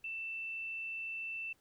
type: tone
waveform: sine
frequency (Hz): 2666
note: E7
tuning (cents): +19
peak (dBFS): -38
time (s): 0.04-1.53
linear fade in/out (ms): 5
effects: pink hiss -72 dBFS RMS until 1.6 s